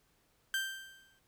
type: tone with exponential decay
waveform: 30% pulse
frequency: 1568 Hz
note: G6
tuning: in tune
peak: -27 dBFS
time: 0.54-1.19 s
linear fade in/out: 1 ms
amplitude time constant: 140 ms
effects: pink hiss -72 dBFS RMS until 1.27 s